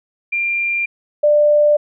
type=tone pair in turn; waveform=sine; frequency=2385 / 593.2 Hz; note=D7 / D5; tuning=+26 / +17 cents; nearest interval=2 octaves; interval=2409 cents; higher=first; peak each=-16 / -9 dBFS; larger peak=second; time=0.32-0.86 / 1.23-1.77 s; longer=neither; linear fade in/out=10 ms; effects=none